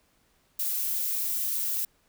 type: noise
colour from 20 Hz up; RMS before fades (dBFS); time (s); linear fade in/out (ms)
violet; -29; 0.59-1.85; 5
effects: pink hiss -67 dBFS RMS until 2.08 s